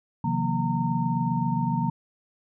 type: tone cluster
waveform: sine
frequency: 132.7 / 160.6 / 180 / 234.7 / 918 Hz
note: C3 / E3 / F#3 / A#3 / A#5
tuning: +25 / -45 / -47 / +12 / -27 cents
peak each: -29 dBFS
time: 0.24-1.9 s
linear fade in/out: 5 ms
effects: none